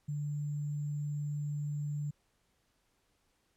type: tone with sample-and-hold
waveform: sine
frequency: 146.83 Hz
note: D3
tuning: in tune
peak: -33 dBFS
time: 0.08-2.11 s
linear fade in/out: 10 ms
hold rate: 7350 Hz
effects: pink hiss -75 dBFS RMS until 3.56 s + low-pass 12000 Hz 12 dB/octave